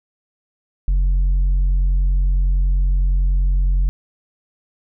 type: tone with tanh clipping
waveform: sine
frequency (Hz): 45.38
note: F#1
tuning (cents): -33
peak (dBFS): -14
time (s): 0.88-3.89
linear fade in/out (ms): 0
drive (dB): 3
effects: none